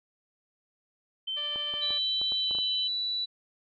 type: tone with pitch glide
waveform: sine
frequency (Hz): 3093 to 3038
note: G7 to F#7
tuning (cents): -24 to +45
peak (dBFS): -30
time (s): 1.27-2.88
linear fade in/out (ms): 10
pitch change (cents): -31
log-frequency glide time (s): 2.39-2.53
type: tone with tremolo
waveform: 10% pulse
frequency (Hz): 587.3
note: D5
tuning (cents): 0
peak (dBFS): -31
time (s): 1.36-1.99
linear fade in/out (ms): 20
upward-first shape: sine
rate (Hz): 13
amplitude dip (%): 30
type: clicks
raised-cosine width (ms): 1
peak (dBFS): -29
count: 8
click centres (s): 1.559 / 1.739 / 1.906 / 2.215 / 2.321 / 2.511 / 2.551 / 2.586
type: tone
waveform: sine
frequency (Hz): 3951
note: B7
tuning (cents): 0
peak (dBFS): -28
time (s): 1.81-3.26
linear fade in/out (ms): 20
effects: resampled to 11025 Hz